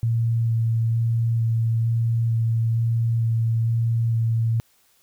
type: tone with vibrato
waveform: sine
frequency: 114.7 Hz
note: A#2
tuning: 28 cents flat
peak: -18 dBFS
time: 0.03-4.6 s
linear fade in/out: 0 ms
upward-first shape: square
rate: 1.1 Hz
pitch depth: 10 cents each way
effects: white hiss -61 dBFS RMS until 5.02 s